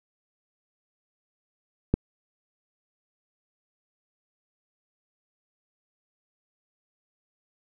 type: click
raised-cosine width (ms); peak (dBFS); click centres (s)
3; -7; 1.94
effects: none